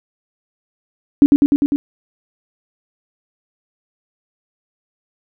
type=tone with echo; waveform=sine; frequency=284.8 Hz; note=C#4; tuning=47 cents sharp; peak=-3 dBFS; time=1.22-1.26 s; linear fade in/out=0 ms; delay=100 ms; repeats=5; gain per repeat=-2 dB; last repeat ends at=1.76 s; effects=none